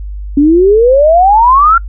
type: exponential sweep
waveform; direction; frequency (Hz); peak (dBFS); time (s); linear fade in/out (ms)
sine; up; 277.2 to 1396.9; -3; 0.37-1.78; 5
effects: noise-tail reverb RT60 0.1 s tail -26 dB re dry + added 50 Hz sine -19 dBFS peak until 1.88 s